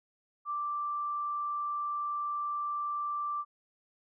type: tone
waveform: sine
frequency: 1174.7 Hz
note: D6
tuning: in tune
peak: -31 dBFS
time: 0.45-3.45 s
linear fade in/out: 50 ms
effects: none